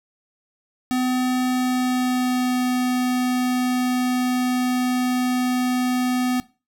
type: tone with pitch glide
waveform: square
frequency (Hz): 253.1 to 250.8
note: B3 to B3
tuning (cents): +43 to +27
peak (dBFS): -20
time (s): 0.91-6.4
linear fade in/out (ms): 0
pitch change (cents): -16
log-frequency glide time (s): 1.48-2.62
effects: noise-tail reverb RT60 0.3 s tail -19 dB re dry